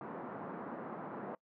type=band-pass noise; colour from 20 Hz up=pink; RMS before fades=-44 dBFS; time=0.01-1.35 s; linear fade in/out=2 ms; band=180 to 1300 Hz; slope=24 dB/octave; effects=noise-tail reverb RT60 0.1 s tail -23 dB re dry